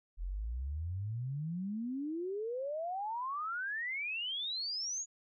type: exponential sweep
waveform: sine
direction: up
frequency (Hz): 41.05 to 6880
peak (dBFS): -35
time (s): 0.17-5.06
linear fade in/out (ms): 50
effects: none

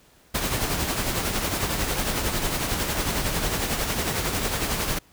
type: noise with tremolo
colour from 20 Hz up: pink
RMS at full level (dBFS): -24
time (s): 0.34-4.99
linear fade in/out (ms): 10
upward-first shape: sine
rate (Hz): 11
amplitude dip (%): 45
effects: pink hiss -57 dBFS RMS until 5.12 s

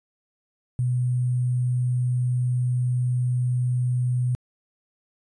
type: tone with sample-and-hold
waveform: sine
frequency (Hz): 124.6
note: B2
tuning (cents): +16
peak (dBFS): -20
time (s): 0.79-4.35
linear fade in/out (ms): 0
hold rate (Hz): 8820
effects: resampled to 22050 Hz

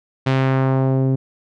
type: tone with low-pass filter sweep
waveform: sawtooth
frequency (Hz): 132.7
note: C3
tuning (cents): +25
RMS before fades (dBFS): -17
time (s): 0.26-1.16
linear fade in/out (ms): 10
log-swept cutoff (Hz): 3700 to 330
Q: 0.98
effects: none

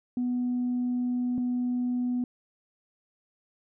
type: tone pair in turn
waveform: sine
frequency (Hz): 246.9 / 246.9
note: B3 / B3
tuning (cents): 0 / 0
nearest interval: unison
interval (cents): 0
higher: neither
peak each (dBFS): -24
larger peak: neither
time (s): 0.17-1.38 / 1.38-2.24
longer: first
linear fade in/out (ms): 2
effects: tanh soft clip ceiling -22 dBFS

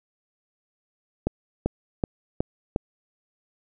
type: accelerating click train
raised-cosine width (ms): 2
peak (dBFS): -9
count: 5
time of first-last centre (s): 1.27-2.761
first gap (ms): 390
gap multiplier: 0.97
effects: none

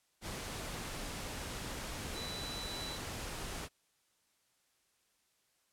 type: tone in noise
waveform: sine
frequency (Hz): 3966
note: B7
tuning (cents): +7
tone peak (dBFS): -43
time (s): 2.13-2.99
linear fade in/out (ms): 50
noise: pink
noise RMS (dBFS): -42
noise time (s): 0.21-3.69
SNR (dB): -4
effects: white hiss -75 dBFS RMS until 5.72 s + low-pass 11000 Hz 12 dB/octave

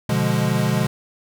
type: chord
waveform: square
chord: B diminished seventh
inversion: none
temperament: equal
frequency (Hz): 123.47 / 146.83 / 174.61 / 207.7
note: B2 / D3 / F3 / Ab3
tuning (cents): 0 / 0 / 0 / 0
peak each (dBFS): -23 / -24 / -25 / -24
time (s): 0.09-0.87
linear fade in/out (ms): 5
effects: none

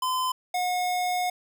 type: tone pair in turn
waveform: square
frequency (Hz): 1023 / 724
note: C6 / F#5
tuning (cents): -39 / -38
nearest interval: tritone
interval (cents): 599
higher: first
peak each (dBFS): -25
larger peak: neither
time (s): 0.02-0.32 / 0.54-1.3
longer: second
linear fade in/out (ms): 5
effects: none

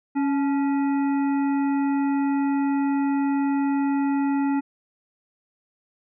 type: harmonic tone with a mistuned harmonic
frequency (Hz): 277.2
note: C#4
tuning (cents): 0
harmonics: 1 / 3 / 5 / 7 / 9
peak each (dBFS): -20 / -30 / -39 / -41 / -45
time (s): 0.15-4.61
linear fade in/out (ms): 20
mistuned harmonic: 3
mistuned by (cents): +56
effects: none

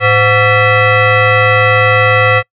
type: tone with frequency modulation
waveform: sine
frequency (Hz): 731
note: F#5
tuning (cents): -21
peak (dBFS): -6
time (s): 0-2.43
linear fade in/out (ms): 50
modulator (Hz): 622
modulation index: 2.9
effects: noise-tail reverb RT60 0.1 s tail -25 dB re dry

